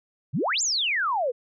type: exponential two-way sweep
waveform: sine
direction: up then down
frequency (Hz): 111.4 to 7510 to 456.3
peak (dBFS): -22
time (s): 0.33-1.32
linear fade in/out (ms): 20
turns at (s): 0.62
effects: none